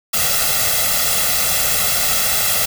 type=noise with comb filter; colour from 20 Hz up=white; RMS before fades=-17 dBFS; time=0.13-2.66 s; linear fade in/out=10 ms; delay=1.5 ms; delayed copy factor=+1; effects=none